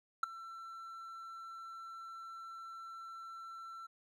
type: tone with ADSR envelope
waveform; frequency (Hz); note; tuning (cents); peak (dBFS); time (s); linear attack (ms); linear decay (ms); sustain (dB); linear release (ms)
triangle; 1343; E6; +32; -23; 0.23-3.87; 5; 9; -21; 12
effects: none